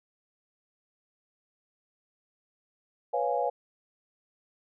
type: chord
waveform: sine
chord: C# dominant seventh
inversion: third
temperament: equal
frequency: 493.9 / 554.4 / 698.5 / 830.6 Hz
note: B4 / C#5 / E#5 / G#5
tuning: 0 / 0 / 0 / 0 cents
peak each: -31 dBFS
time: 3.13-3.5 s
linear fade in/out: 10 ms
effects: none

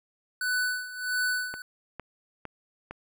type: tone with tremolo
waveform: square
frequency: 1494 Hz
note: F#6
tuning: 16 cents sharp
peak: -25 dBFS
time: 0.41-1.62 s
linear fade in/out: 2 ms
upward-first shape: sine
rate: 1.5 Hz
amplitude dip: 80%
type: click train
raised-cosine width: 0.5 ms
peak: -22 dBFS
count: 4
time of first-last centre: 1.54-2.91 s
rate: 2.19 Hz
effects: none

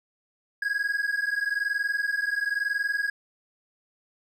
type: tone pair together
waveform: triangle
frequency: 1640.2 / 1661.2 Hz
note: G#6 / G#6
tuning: -22 / 0 cents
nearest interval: unison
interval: 22 cents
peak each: -26 dBFS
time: 0.62-3.1 s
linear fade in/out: 5 ms
effects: none

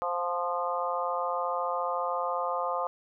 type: harmonic tone with a mistuned harmonic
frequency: 174.61 Hz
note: F3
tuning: in tune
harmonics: 3 / 4 / 5 / 6 / 7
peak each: -33 / -34 / -35 / -34 / -34 dBFS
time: 0.02-2.87 s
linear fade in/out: 0 ms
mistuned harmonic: 4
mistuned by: +19 cents
effects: none

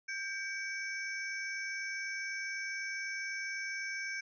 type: ring-modulated tone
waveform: square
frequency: 1930 Hz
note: B6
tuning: 40 cents flat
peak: -34 dBFS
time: 0.08-4.21 s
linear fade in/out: 10 ms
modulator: 346 Hz
effects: resampled to 16000 Hz

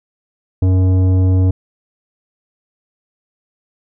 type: tone with tanh clipping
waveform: sine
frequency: 93 Hz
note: F#2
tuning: 9 cents sharp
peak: -11 dBFS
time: 0.62-1.51 s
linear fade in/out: 5 ms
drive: 12 dB
effects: none

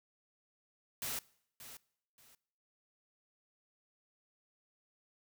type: noise with echo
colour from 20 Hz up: white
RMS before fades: -39 dBFS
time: 1.02-1.19 s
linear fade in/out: 2 ms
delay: 580 ms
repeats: 2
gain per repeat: -12 dB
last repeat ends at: 2.35 s
effects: noise-tail reverb RT60 0.7 s tail -23 dB re dry

